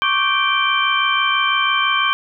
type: tone cluster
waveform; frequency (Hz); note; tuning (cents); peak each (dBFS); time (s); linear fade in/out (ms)
sine; 1096 / 1162 / 1561 / 2352 / 3117; C#6 / D6 / G6 / D7 / G7; -20 / -19 / -8 / +2 / -11; -21; 0.02-2.13; 0
effects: none